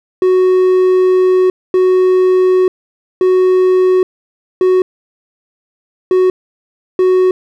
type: tone bursts at uneven times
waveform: triangle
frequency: 370 Hz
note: F#4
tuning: in tune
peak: -5 dBFS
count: 6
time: 0.22-1.5 / 1.74-2.68 / 3.21-4.03 / 4.61-4.82 / 6.11-6.3 / 6.99-7.31 s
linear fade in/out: 2 ms
effects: none